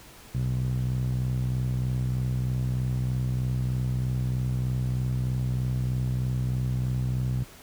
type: tone with band-pass filter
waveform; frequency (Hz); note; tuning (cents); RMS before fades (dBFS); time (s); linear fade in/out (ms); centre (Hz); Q
sawtooth; 63.2; B1; +41; -27; 0.34-7.44; 10; 130; 3.2
effects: pink hiss -49 dBFS RMS until 7.62 s